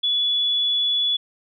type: tone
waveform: sine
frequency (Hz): 3419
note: G#7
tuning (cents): +50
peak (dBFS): -18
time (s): 0.03-1.17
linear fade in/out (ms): 10
effects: none